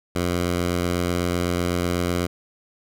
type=tone with vibrato; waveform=10% pulse; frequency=88 Hz; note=F2; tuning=14 cents sharp; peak=-13 dBFS; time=0.15-2.27 s; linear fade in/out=10 ms; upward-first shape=sine; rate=19 Hz; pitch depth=17 cents each way; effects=none